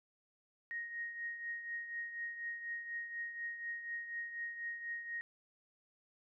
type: tone with tremolo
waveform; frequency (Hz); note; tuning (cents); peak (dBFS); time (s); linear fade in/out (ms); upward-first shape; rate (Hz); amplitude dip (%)
sine; 1871; A#6; +6; -37; 0.71-5.21; 0; triangle; 4.1; 65
effects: none